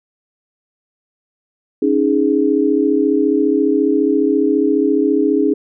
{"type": "chord", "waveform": "sine", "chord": "C# suspended second", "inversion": "none", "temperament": "just", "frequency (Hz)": [277.2, 311.8, 415.8], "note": ["C#4", "D#4", "G#4"], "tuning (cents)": [0, 4, 2], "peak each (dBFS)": -16, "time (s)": [1.82, 5.54], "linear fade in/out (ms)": 5, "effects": []}